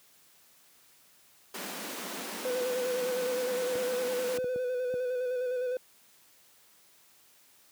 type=high-pass noise; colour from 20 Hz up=pink; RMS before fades=-39 dBFS; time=1.54-4.38 s; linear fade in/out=5 ms; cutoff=180 Hz; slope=96 dB/octave
type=tone with vibrato; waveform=triangle; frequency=501 Hz; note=B4; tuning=25 cents sharp; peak=-27 dBFS; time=2.45-5.77 s; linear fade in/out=2 ms; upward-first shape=square; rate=9.8 Hz; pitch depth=28 cents each way
type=clicks; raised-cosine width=2 ms; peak=-27 dBFS; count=5; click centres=3.755 / 4.386 / 4.443 / 4.56 / 4.94 s
effects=white hiss -61 dBFS RMS until 7.71 s + high-pass 100 Hz 12 dB/octave

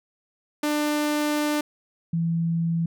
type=tone pair in turn; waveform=sawtooth / sine; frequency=298 / 166.62 Hz; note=D4 / E3; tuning=+25 / +19 cents; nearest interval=minor seventh; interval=1006 cents; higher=first; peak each=-18 / -21 dBFS; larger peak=first; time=0.63-1.61 / 2.13-2.86 s; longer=first; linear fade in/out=5 ms; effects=none

